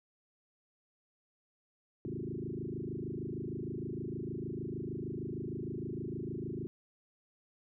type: tone with frequency modulation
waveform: sine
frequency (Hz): 246.9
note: B3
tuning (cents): 0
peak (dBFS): -36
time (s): 2.05-6.67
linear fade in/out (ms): 0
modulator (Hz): 26.5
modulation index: 5.5
effects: none